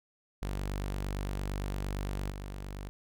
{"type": "tone with level steps", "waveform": "sawtooth", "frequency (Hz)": 48.76, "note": "G1", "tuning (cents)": -8, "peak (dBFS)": [-29, -35], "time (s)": [0.42, 2.89], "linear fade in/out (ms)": 0, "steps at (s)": 2.3, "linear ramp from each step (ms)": 2, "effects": []}